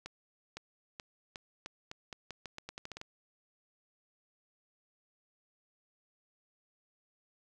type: accelerating click train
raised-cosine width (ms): 0.2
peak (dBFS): -25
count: 16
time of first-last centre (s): 0.06-3.014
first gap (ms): 510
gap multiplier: 0.84
effects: none